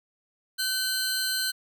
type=tone pair together; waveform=sawtooth; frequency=1526 / 4139 Hz; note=G6 / C8; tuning=-47 / -20 cents; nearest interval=octave + perfect fourth; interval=1727 cents; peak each=-26 / -25 dBFS; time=0.58-1.52 s; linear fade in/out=20 ms; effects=none